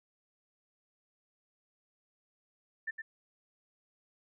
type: tone with echo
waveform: sine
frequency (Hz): 1779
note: A6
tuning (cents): +19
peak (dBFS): -33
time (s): 2.87-2.91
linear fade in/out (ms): 10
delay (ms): 110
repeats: 1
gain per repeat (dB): -5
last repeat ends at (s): 3.02
effects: none